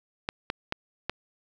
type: clicks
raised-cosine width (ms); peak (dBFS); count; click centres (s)
0.3; -12; 4; 0.289 / 0.501 / 0.724 / 1.096
effects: 8-bit